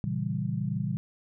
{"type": "chord", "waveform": "sine", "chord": "A# diminished seventh", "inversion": "none", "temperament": "equal", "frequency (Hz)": [116.54, 138.59, 164.81, 196], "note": ["A#2", "C#3", "E3", "G3"], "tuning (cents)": [0, 0, 0, 0], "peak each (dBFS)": -33, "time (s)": [0.04, 0.97], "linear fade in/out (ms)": 0, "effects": []}